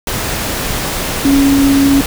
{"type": "tone in noise", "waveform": "sine", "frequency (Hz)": 277.2, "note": "C#4", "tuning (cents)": 0, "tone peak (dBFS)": -7, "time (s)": [1.25, 2.01], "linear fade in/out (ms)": 2, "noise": "pink", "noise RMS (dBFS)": -18, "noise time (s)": [0.07, 2.06], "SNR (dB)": 8, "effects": []}